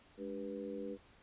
harmonic tone with a mistuned harmonic, 97.8 Hz, G2, 4 cents flat, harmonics 2 / 3 / 4 / 5, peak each -46 / -46 / -47 / -44 dBFS, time 0.17-0.98 s, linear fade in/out 50 ms, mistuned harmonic 2, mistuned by +110 cents, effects pink hiss -64 dBFS RMS until 1.22 s + resampled to 8000 Hz

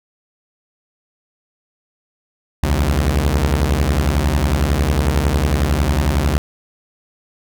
sawtooth beating tone pair, 65.41 / 76.41 Hz, C2 / D#2, 0 / -31 cents, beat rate 11 Hz, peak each -13 dBFS, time 2.63-6.38 s, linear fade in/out 0 ms, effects none

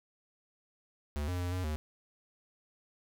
square tone with pitch steps, 73.5 / 89.8 / 88.9 / 91.5 / 76.6 Hz, D2 / F2 / F2 / F#2 / D#2, +2 / +49 / +31 / -19 / -27 cents, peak -33 dBFS, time 1.16-1.76 s, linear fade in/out 0 ms, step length 120 ms, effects none

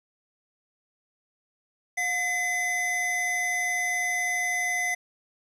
square tone pair together, 717 / 2028 Hz, F5 / B6, +45 / +45 cents, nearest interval octave + tritone, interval 1800 cents, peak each -34 / -26 dBFS, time 1.97-4.95 s, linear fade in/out 10 ms, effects low-pass 11000 Hz 12 dB/octave + 10-bit

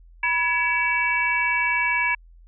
sine tone cluster, 976 / 1681 / 2281 / 2684 Hz, B5 / G#6 / C#7 / E7, -21 / +20 / +49 / +31 cents, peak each -26 / -26 / -22 / -28 dBFS, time 0.23-2.15 s, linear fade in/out 5 ms, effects added 42 Hz sine -46 dBFS peak until 2.47 s

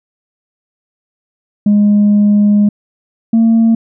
sine tone pair in turn, 206.6 / 226.8 Hz, G#3 / A#3, -9 / -47 cents, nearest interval major second, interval 162 cents, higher second, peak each -4 dBFS, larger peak neither, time 1.66-2.69 / 3.33-3.75 s, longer first, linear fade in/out 5 ms, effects tanh soft clip ceiling -4 dBFS

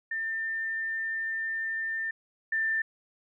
sine tone pair in turn, 1797 / 1784.6 Hz, A6 / A6, +36 / +24 cents, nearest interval unison, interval 12 cents, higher first, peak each -29 / -25 dBFS, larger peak second, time 0.11-2.11 / 2.52-2.82 s, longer first, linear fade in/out 5 ms, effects none

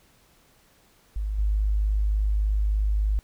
sine tone with level steps, 51.7 Hz, G#1, 7 cents flat, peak -25 / -20 dBFS, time 1.16-3.19 s, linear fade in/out 0 ms, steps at 1.38 s, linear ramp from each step 10 ms, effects pink hiss -60 dBFS RMS until 3.23 s

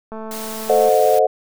click train, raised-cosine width 1 ms, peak -19 dBFS, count 170, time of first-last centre 0.12-0.888 s, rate 220 Hz
white noise, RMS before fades -32 dBFS, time 0.31-1.19 s, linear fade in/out 2 ms
sine chord, A diminished seventh, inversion none, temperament equal with one note detuned, 440 / 523.3 / 622.3 / 729.8 Hz, A4 / C5 / Eb5 / Gb5, 0 / 0 / 0 / -24 cents, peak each -17 dBFS, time 0.69-1.27 s, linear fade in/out 10 ms
effects none

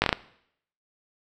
slowing click train, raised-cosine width 0.3 ms, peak -4 dBFS, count 5, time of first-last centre 0.02-0.128 s, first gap 19 ms, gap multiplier 1.24, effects noise-tail reverb RT60 0.7 s tail -19 dB re dry

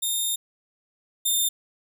10% pulse tone pair in turn, 3656 / 3616 Hz, A#7 / A7, -34 / +47 cents, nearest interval unison, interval 19 cents, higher first, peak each -16 / -13 dBFS, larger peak second, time 0.02-0.36 / 1.25-1.49 s, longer first, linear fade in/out 10 ms, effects none

